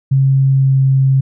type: tone with pitch glide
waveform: sine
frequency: 135.1 to 134.17 Hz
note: C#3 to C3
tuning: -44 to +44 cents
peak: -8 dBFS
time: 0.11-1.21 s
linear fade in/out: 10 ms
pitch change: -12 cents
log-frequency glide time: 0.52-0.78 s
effects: none